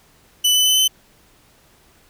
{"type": "tone with pitch steps", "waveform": "sawtooth", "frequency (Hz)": [2986, 3007, 3028, 3049], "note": ["F#7", "F#7", "F#7", "G7"], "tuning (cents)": [15, 27, 39, -49], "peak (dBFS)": -10, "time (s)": [0.44, 0.88], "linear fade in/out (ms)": 10, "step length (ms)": 110, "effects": ["pink hiss -54 dBFS RMS until 2.09 s"]}